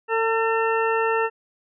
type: harmonic tone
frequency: 450 Hz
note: A4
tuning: 39 cents sharp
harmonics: 1 / 2 / 3 / 4 / 6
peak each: -22 / -25 / -27 / -28 / -30 dBFS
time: 0.08-1.3 s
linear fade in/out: 50 ms
effects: none